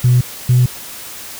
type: tone pair in turn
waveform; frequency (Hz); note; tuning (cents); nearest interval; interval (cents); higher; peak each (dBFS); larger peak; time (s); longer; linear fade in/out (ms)
sine; 124.5 / 125.07; B2 / B2; +14 / +22; unison; 8; second; -6; neither; 0.04-0.21 / 0.49-0.66; neither; 5
effects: tanh soft clip ceiling -4 dBFS + white hiss -31 dBFS RMS until 1.39 s